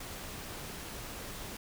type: noise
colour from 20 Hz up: pink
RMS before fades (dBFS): -43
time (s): 0-1.57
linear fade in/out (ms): 5
effects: none